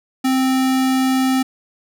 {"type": "tone", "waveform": "square", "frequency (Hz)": 261.6, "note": "C4", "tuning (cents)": 0, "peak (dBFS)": -15, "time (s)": [0.24, 1.43], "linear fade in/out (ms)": 10, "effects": []}